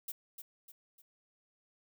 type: noise with echo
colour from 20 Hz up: violet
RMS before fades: -40 dBFS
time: 0.08-0.12 s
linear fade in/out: 5 ms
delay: 300 ms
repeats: 3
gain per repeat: -7 dB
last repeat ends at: 1.02 s
effects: none